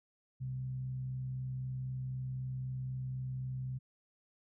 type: tone with frequency modulation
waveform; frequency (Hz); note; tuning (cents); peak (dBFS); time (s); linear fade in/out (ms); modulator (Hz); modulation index
sine; 129.5; C3; -17; -36; 0.4-3.79; 20; 63.9; 0.24
effects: none